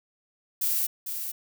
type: noise with echo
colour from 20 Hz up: violet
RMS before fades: -26 dBFS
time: 0.61-0.87 s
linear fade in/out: 10 ms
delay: 450 ms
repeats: 1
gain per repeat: -7 dB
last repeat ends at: 1.32 s
effects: none